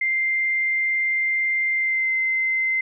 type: tone with pitch glide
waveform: sine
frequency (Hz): 2094 to 2071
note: C7 to C7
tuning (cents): +1 to -18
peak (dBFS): -19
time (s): 0.01-2.81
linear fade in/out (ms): 5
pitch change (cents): -19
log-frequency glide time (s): 1.73-2.13
effects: none